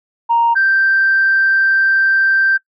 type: tone pair in turn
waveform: sine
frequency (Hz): 932.3 / 1567.9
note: A#5 / G6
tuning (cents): 0 / 0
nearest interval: major sixth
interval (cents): 900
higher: second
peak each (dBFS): -9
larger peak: neither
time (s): 0.29-0.55 / 0.55-2.58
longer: second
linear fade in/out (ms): 20
effects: noise-tail reverb RT60 0.1 s tail -20 dB re dry + tanh soft clip ceiling -5 dBFS